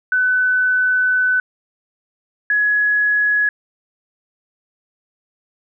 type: tone pair in turn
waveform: sine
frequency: 1504 / 1681.9 Hz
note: F#6 / G#6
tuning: +28 / +21 cents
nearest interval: major second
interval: 193 cents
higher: second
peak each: -13 dBFS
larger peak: neither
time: 0.12-1.4 / 2.5-3.49 s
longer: first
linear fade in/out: 2 ms
effects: none